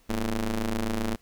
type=ring-modulated tone; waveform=sawtooth; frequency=108.2 Hz; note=A2; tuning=29 cents flat; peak=-19 dBFS; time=0.09-1.16 s; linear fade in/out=10 ms; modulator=122 Hz; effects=pink hiss -62 dBFS RMS until 1.21 s